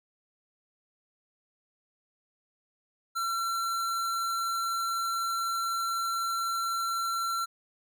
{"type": "tone", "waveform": "square", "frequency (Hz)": 1356, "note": "E6", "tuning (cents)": 49, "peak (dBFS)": -29, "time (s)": [3.15, 7.46], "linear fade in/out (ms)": 20, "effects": []}